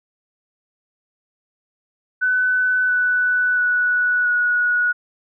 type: tone with pitch steps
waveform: sine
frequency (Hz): 1503 / 1488.3 / 1473.8 / 1459.4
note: F#6 / F#6 / F#6 / F#6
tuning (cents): +27 / +10 / -7 / -24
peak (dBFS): -15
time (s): 2.21-4.93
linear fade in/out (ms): 20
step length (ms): 680
effects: none